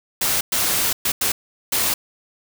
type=noise bursts at uneven times; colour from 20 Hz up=white; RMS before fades=-20 dBFS; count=5; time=0.21-0.41 / 0.52-0.93 / 1.05-1.12 / 1.21-1.32 / 1.72-1.94 s; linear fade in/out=5 ms; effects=none